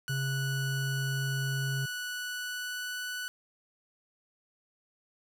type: tone with pitch glide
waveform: sawtooth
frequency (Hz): 1477 to 1485.6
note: F#6 to F#6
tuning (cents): -3 to +7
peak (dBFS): -31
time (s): 0.08-3.28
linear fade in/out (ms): 0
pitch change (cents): +10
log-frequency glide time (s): 2.1-3.06
type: tone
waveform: triangle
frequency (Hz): 135.4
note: C#3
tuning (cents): -40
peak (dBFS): -28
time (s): 0.09-1.86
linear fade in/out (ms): 10
effects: none